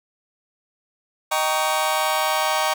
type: chord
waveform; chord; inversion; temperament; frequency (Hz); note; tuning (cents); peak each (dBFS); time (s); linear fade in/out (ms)
sawtooth; Eb dominant seventh; none; just; 622.3 / 777.8 / 933.4 / 1120.1; Eb5 / G5 / Bb5 / Db6; 0 / -14 / +2 / +18; -21; 1.31-2.74; 10
effects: none